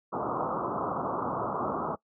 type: low-pass noise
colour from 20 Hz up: white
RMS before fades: -31 dBFS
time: 0.12-1.96 s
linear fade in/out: 20 ms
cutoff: 1300 Hz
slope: 96 dB/octave
effects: noise-tail reverb RT60 0.1 s tail -21 dB re dry + high-pass 150 Hz 12 dB/octave